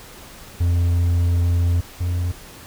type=tone pair in turn; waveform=triangle; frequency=86.6 / 88.01 Hz; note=F2 / F2; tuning=-14 / +14 cents; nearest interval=unison; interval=28 cents; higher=second; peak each=-13 / -17 dBFS; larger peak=first; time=0.6-1.81 / 2-2.32 s; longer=first; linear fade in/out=10 ms; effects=pink hiss -41 dBFS RMS until 2.66 s